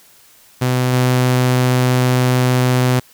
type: tone with level steps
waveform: sawtooth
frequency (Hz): 126.4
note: B2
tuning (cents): +41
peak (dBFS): -10 / -8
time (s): 0.61-3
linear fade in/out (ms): 10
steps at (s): 0.93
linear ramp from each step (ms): 2
effects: white hiss -48 dBFS RMS until 3.13 s